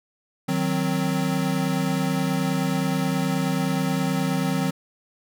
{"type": "chord", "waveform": "square", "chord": "C diminished", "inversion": "first", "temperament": "equal", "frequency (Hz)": [155.56, 185, 261.6], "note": ["Eb3", "Gb3", "C4"], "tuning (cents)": [0, 0, 0], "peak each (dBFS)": [-27, -26, -27], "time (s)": [0.48, 4.71], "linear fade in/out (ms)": 10, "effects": []}